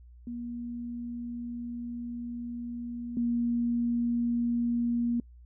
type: tone pair in turn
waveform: sine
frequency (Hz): 238.8 / 237.2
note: A#3 / A#3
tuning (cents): +42 / +30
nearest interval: unison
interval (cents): 12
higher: first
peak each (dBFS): -34 / -25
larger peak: second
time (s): 0.27-3.17 / 3.17-5.2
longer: first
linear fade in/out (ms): 2
effects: noise-tail reverb RT60 0.1 s tail -26 dB re dry + added 60 Hz sine -49 dBFS peak until 5.45 s